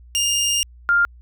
20% pulse / sine tone pair in turn, 2819 / 1399.8 Hz, F7 / F6, +16 / +4 cents, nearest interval octave, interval 1212 cents, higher first, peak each -13 dBFS, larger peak neither, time 0.15-0.63 / 0.89-1.05 s, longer first, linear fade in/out 0 ms, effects added 60 Hz sine -42 dBFS peak until 1.21 s

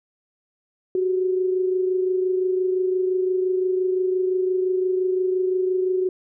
sine tone pair together, 370 / 395.8 Hz, F#4 / G4, 0 / +17 cents, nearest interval minor second, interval 117 cents, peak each -19 / -30 dBFS, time 0.95-6.09 s, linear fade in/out 2 ms, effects none

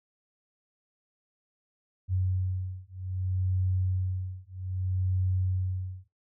sine beating tone pair, 92.5 / 93.13 Hz, F#2 / F#2, 0 / +12 cents, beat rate 0.63 Hz, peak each -30 dBFS, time 2.08-6.08 s, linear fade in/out 50 ms, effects noise-tail reverb RT60 0.2 s tail -18 dB re dry

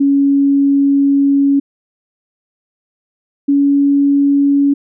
sine tone pair in turn, 279.1 / 281.7 Hz, C#4 / C#4, +12 / +28 cents, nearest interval unison, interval 16 cents, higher second, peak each -8 dBFS, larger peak neither, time 0-1.6 / 3.48-4.74 s, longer first, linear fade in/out 10 ms, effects none

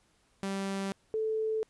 sawtooth / sine tone pair in turn, 195.3 / 438.4 Hz, G3 / A4, -6 / -6 cents, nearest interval octave + major second, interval 1400 cents, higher second, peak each -28 dBFS, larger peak neither, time 0.43-0.92 / 1.14-1.63 s, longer neither, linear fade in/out 0 ms, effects pink hiss -69 dBFS RMS until 1.69 s + resampled to 24000 Hz

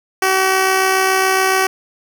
10% pulse tone with amplitude modulation, 380 Hz, F#4, 46 cents sharp, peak -3 dBFS, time 0.22-1.67 s, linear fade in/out 5 ms, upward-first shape sine, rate 67.1 Hz, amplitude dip 30%, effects none

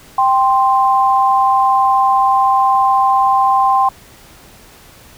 sine tone pair together, 785.5 / 1046.5 Hz, G5 / C6, +3 / 0 cents, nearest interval perfect fourth, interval 497 cents, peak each -12 dBFS, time 0.18-3.89 s, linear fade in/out 5 ms, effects pink hiss -42 dBFS RMS until 5.17 s

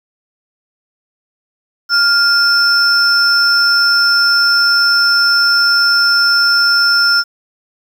sine tone pair together, 1404 / 5321 Hz, F6 / E8, +9 / +15 cents, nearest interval octave + major seventh, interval 2306 cents, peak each -10 dBFS, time 1.89-7.24 s, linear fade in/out 50 ms, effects tanh soft clip ceiling -3 dBFS + 7-bit

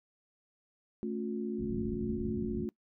sine chord, A augmented, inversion none, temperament equal with one note detuned, 220 / 277.2 / 358.2 Hz, A3 / C#4 / E#4, 0 / 0 / +44 cents, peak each -35 / -41 / -37 dBFS, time 1.03-2.69 s, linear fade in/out 0 ms
white low-pass noise, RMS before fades -40 dBFS, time 1.58-2.66 s, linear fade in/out 20 ms, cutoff 230 Hz, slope 96 dB/octave
effects noise-tail reverb RT60 0.1 s tail -22 dB re dry

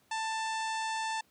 harmonic tone, 886 Hz, A5, 12 cents sharp, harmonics 1 / 2 / 3 / 4 / 5 / 6 / 7 / 8 / 9 / 10, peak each -33 / -39 / -43 / -45 / -47 / -49 / -50 / -51 / -52 / -53 dBFS, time 0.11-1.21 s, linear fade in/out 5 ms, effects pink hiss -68 dBFS RMS until 1.3 s + high-pass 100 Hz 12 dB/octave

